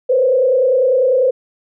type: tone with frequency modulation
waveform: sine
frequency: 515 Hz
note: C5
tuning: 28 cents flat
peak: -10 dBFS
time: 0.09-1.31 s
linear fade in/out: 10 ms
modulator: 30.1 Hz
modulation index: 0.99
effects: none